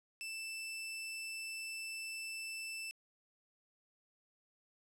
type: tone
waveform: sawtooth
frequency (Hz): 2651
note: E7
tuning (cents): +9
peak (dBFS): -38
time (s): 0.21-2.91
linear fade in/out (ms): 0
effects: low-pass 12000 Hz 12 dB/octave + 12-bit